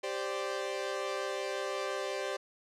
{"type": "chord", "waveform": "sawtooth", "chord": "G suspended fourth", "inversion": "none", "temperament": "equal with one note detuned", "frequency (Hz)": [392, 521.7, 587.3], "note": ["G4", "C5", "D5"], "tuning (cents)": [0, -5, 0], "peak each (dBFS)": -34, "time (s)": [0.03, 2.37], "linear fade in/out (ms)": 10, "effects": ["low-pass 7000 Hz 12 dB/octave"]}